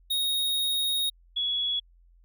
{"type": "tone pair in turn", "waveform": ["square", "sine"], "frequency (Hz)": [3748, 3370], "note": ["A#7", "G#7"], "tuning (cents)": [9, 25], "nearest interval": "major second", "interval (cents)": 184, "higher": "first", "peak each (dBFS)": -25, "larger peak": "neither", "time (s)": [[0.1, 1.1], [1.36, 1.8]], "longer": "first", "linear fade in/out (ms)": 10, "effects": ["added 43 Hz sine -55 dBFS peak until 2.24 s"]}